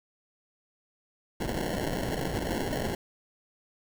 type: noise with sample-and-hold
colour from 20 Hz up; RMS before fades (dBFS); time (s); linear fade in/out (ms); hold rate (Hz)
violet; -31; 1.4-2.95; 5; 1225
effects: none